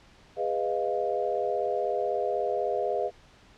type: chord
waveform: sine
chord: F half-diminished seventh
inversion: first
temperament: equal with one note detuned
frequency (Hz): 409.8 / 493.9 / 622.3 / 698.5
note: Ab4 / Cb5 / Eb5 / F5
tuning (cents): -23 / 0 / 0 / 0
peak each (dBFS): -31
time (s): 0.36-3.11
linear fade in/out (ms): 50
effects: pink hiss -56 dBFS RMS until 3.57 s + low-pass 5000 Hz 12 dB/octave